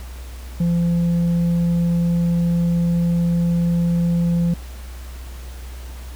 triangle tone with tanh clipping, 171.3 Hz, F3, 33 cents flat, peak -16 dBFS, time 0.6-4.54 s, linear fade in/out 5 ms, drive 8 dB, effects added 62 Hz sine -31 dBFS peak until 6.15 s + pink hiss -43 dBFS RMS until 6.15 s

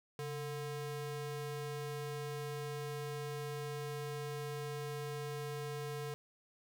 square ring-modulated tone, 293 Hz, D4, 4 cents flat, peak -37 dBFS, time 0.19-6.14 s, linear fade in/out 0 ms, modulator 155 Hz, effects none

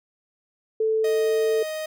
sine tone with pitch glide, 440 to 442.8 Hz, A4 to A4, 0 to +11 cents, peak -19 dBFS, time 0.8-1.63 s, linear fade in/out 5 ms, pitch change +11 cents, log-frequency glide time 0.98-1.37 s
45% pulse tone, 624 Hz, D#5, 5 cents sharp, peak -28 dBFS, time 1.04-1.86 s, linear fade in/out 5 ms
effects none

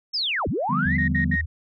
sine linear two-way sweep, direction down then up, 5460 to 51.3 to 2122 Hz, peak -22 dBFS, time 0.13-0.98 s, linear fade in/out 20 ms, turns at 0.48 s
sine chord, G dominant seventh, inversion second, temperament equal, 146.83 / 174.61 / 196 / 246.9 Hz, D3 / F3 / G3 / B3, 0 / 0 / 0 / 0 cents, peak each -27 dBFS, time 0.69-1.36 s, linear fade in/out 10 ms
sine tone with vibrato, 80.2 Hz, E2, 47 cents flat, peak -25 dBFS, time 0.85-1.46 s, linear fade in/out 10 ms, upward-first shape sine, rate 6.7 Hz, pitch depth 18 cents each way
sine tone bursts, 1864.7 Hz, A#6, in tune, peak -21 dBFS, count 3, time 0.98-1.412 s, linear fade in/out 5 ms, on 100 ms, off 66 ms
effects tanh soft clip ceiling -9 dBFS

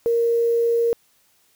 sine tone with quantisation, 466.2 Hz, A#4, in tune, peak -16 dBFS, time 0.06-0.93 s, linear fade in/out 0 ms, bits 7, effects white hiss -61 dBFS RMS until 1.55 s

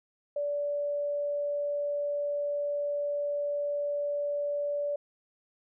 sine tone, 579 Hz, D5, 25 cents flat, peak -28 dBFS, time 0.36-4.96 s, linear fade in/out 5 ms, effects none

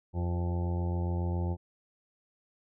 harmonic tone with a mistuned harmonic, 87.31 Hz, F2, in tune, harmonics 1 / 2 / 3 / 4 / 5 / 6 / 7 / 8 / 9 / 10, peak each -29 / -36 / -48 / -40 / -51 / -46 / -50 / -53 / -47 / -47 dBFS, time 0.13-1.57 s, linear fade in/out 50 ms, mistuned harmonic 5, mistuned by -26 cents, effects none

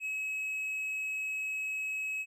triangle tone, 2564 Hz, E7, 49 cents flat, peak -31 dBFS, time 0-2.26 s, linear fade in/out 50 ms, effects none

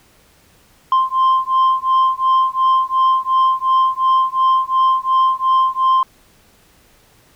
sine beating tone pair, 1046.5 / 1049.3 Hz, C6 / C6, 0 / +5 cents, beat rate 2.8 Hz, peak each -13 dBFS, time 0.92-6.03 s, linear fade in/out 2 ms, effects tanh soft clip ceiling -9 dBFS + pink hiss -52 dBFS RMS until 7.35 s

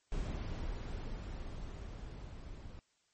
brown noise with level ramp, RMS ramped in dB -37 to -49 dBFS, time 0.12-2.79 s, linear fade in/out 0 ms, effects white hiss -75 dBFS RMS until 3.13 s + MP3 32 kbps

